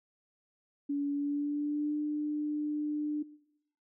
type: tone with pitch glide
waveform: sine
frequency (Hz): 285 to 298.7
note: C#4 to D4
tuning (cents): +48 to +29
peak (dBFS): -29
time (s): 0.89-3.23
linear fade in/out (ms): 10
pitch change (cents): +81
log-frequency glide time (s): 1.12-1.95
effects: noise-tail reverb RT60 0.8 s tail -21 dB re dry